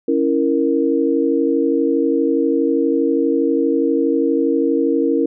sine chord, A# diminished, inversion first, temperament equal, 277.2 / 329.6 / 466.2 Hz, C#4 / E4 / A#4, 0 / 0 / 0 cents, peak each -18 dBFS, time 0.08-5.26 s, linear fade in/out 5 ms, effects none

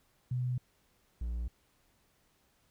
sine / triangle tone pair in turn, 125.1 / 58.77 Hz, B2 / A#1, +23 / +15 cents, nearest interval octave + minor second, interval 1308 cents, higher first, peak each -30 / -31 dBFS, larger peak first, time 0.31-0.58 / 1.21-1.48 s, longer neither, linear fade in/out 5 ms, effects pink hiss -71 dBFS RMS until 2.7 s

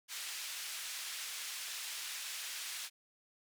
pink band-pass noise, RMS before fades -43 dBFS, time 0.08-2.9 s, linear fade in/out 50 ms, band 2300 to 12000 Hz, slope 12 dB/octave, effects none

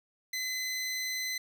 20% pulse tone, 2030 Hz, B6, 47 cents sharp, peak -27 dBFS, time 0.33-1.38 s, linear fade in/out 5 ms, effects none

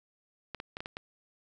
clicks, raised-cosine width 0.3 ms, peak -22 dBFS, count 6, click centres 0.547 / 0.601 / 0.769 / 0.805 / 0.859 / 0.969 s, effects none

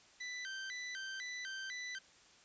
sawtooth tone with vibrato, 1760 Hz, A6, in tune, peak -38 dBFS, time 0.2-1.99 s, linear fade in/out 10 ms, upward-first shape square, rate 2 Hz, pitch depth 210 cents each way, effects white hiss -63 dBFS RMS until 2.44 s + resampled to 16000 Hz

